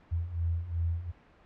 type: beating tone pair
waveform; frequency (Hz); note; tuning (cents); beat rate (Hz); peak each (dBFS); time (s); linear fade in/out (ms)
sine; 82.41 / 85.11; E2 / F2; 0 / -44; 2.7; -34 / -30; 0.11-1.12; 20
effects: pink hiss -59 dBFS RMS until 1.45 s + low-pass 2000 Hz 12 dB/octave